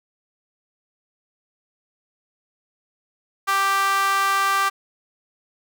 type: tone with high-pass filter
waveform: sawtooth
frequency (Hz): 392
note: G4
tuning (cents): 0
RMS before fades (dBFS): -20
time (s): 3.47-4.7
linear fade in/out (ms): 20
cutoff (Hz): 1200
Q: 3.4
effects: none